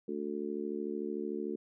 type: harmonic tone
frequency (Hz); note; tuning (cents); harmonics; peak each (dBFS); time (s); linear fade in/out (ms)
73.42; D2; 0; 3 / 4 / 5 / 6; -40 / -40 / -38 / -41; 0.08-1.56; 5
effects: none